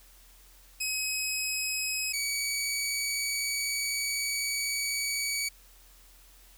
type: tone pair in turn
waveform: 15% pulse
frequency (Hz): 2544 / 2266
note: D#7 / C#7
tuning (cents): +38 / +37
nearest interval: major second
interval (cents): 201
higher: first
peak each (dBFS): -22 / -22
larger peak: neither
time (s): 0.8-2.13 / 2.13-5.49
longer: second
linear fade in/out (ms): 10
effects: added 43 Hz sine -56 dBFS peak until 6.57 s + white hiss -58 dBFS RMS until 6.57 s